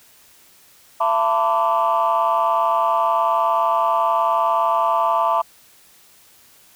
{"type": "tone cluster", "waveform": "sine", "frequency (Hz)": [673, 891, 1010, 1161], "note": ["E5", "A5", "B5", "D6"], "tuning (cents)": [36, 22, 39, -20], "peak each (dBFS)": -20, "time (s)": [1, 5.42], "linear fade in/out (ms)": 10, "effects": ["tanh soft clip ceiling -9 dBFS", "white hiss -51 dBFS RMS until 6.75 s"]}